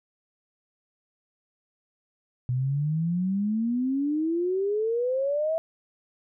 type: exponential sweep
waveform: sine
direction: up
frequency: 122.7 to 659.3 Hz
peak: -23 dBFS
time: 2.49-5.58 s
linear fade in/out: 0 ms
effects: none